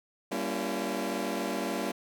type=chord; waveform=20% pulse; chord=G diminished seventh; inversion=none; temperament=just; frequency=196 / 235.2 / 282.2 / 338.7 Hz; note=G3 / Bb3 / Db4 / Fb4; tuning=0 / +16 / +31 / +47 cents; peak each=-31 dBFS; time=0.31-1.92 s; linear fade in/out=10 ms; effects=none